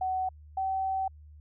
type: tone pair in turn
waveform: sine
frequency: 750 / 766.2 Hz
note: F#5 / G5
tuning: +23 / -40 cents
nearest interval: unison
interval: 37 cents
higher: second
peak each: -27 dBFS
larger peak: neither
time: 0.01-0.29 / 0.57-1.08 s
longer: second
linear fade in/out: 5 ms
effects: added 75 Hz sine -48 dBFS peak until 1.4 s